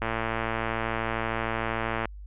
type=click train; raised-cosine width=0.5 ms; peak=-13 dBFS; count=231; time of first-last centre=0.02-2.055 s; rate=113 Hz; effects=added 50 Hz sine -39 dBFS peak until 2.26 s + resampled to 8000 Hz